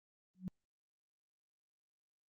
sine tone with exponential growth, 185 Hz, F#3, in tune, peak -34 dBFS, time 0.35-0.48 s, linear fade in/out 0 ms, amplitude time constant 27 ms, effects Opus 32 kbps

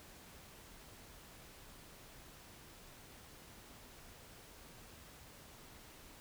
silence, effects pink hiss -57 dBFS RMS until 6.2 s

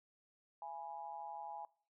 sine tone with amplitude modulation, 830.6 Hz, G#5, in tune, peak -40 dBFS, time 0.62-1.65 s, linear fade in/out 2 ms, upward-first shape sine, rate 152 Hz, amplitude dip 85%, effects noise-tail reverb RT60 0.4 s tail -19 dB re dry

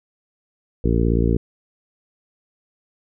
harmonic tone, 57.3 Hz, A#1, 29 cents flat, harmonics 1 / 2 / 3 / 4 / 5 / 6 / 7 / 8, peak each -19 / -22 / -24 / -25 / -26 / -27 / -27 / -28 dBFS, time 0.84-1.37 s, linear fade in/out 5 ms, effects none

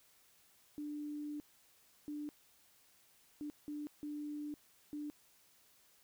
sine tone bursts at uneven times, 296.1 Hz, D4, 14 cents sharp, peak -40 dBFS, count 6, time 0.78-1.4 / 2.08-2.29 / 3.41-3.5 / 3.68-3.87 / 4.03-4.54 / 4.93-5.1 s, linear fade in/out 0 ms, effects white hiss -68 dBFS RMS until 6.03 s

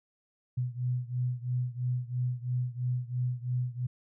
sine beating tone pair, 123.47 / 126.47 Hz, B2 / B2, 0 / +42 cents, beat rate 3 Hz, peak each -31 / -33 dBFS, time 0.57-3.87 s, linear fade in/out 10 ms, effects none

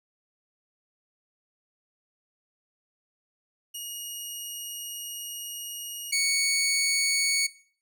15% pulse tone pair in turn, 2876 / 2229 Hz, F#7 / C#7, -50 / +9 cents, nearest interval major third, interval 441 cents, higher first, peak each -27 / -16 dBFS, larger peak second, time 3.74-6.12 / 6.12-7.47 s, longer first, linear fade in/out 10 ms, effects noise-tail reverb RT60 0.5 s tail -19 dB re dry

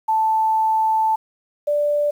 sine tone pair in turn, 880 / 587.3 Hz, A5 / D5, 0 / 0 cents, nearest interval perfect fifth, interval 700 cents, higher first, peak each -15 / -16 dBFS, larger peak first, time 0.08-1.16 / 1.67-2.11 s, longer first, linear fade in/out 10 ms, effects 8-bit

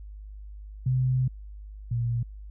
sine tone pair in turn, 128.6 / 118.48 Hz, C3 / A#2, -30 / +29 cents, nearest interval minor second, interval 141 cents, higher first, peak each -21 / -24 dBFS, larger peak first, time 0.86-1.28 / 1.91-2.23 s, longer first, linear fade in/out 5 ms, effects added 51 Hz sine -39 dBFS peak until 2.5 s

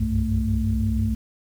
sine tone cluster, 63.3 / 68.5 / 94.5 / 100.3 / 220.6 Hz, B1 / C#2 / F#2 / G2 / A3, +43 / -20 / +37 / +40 / +5 cents, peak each -24 / -32 / -26 / -26 / -24 dBFS, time 0-1.15 s, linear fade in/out 10 ms, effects tanh soft clip ceiling -10 dBFS + 8-bit

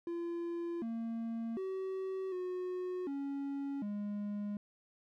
triangle tone with pitch steps, 341.4 / 228.7 / 380.2 / 364.5 / 278.8 / 205.9 Hz, F4 / A#3 / F#4 / F#4 / C#4 / G#3, -39 / -33 / +47 / -26 / +10 / -15 cents, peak -34 dBFS, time 0.07-4.57 s, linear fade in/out 2 ms, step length 750 ms, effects none

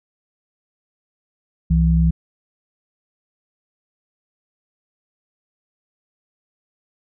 sine tone pair together, 65.4 / 164.81 Hz, C2 / E3, 0 / 0 cents, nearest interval octave + major third, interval 1600 cents, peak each -15 dBFS, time 1.7-2.11 s, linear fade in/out 10 ms, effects none

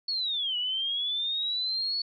sine linear two-way sweep, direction down then up, 4435 to 2907 to 4435 Hz, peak -27 dBFS, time 0.08-2.02 s, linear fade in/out 5 ms, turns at 0.57 s, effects none

